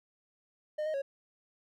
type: tone with pitch steps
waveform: triangle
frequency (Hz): 609 / 623 / 551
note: D#5 / D#5 / C#5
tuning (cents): -37 / +2 / -11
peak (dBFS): -29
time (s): 0.78-1.02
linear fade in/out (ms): 10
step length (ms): 80
effects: none